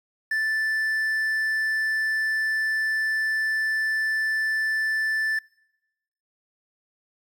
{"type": "tone with quantisation", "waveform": "triangle", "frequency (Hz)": 1760, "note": "A6", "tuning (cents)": 0, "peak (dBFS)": -20, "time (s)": [0.31, 5.39], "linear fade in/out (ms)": 5, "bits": 8, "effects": ["noise-tail reverb RT60 1.0 s tail -26 dB re dry"]}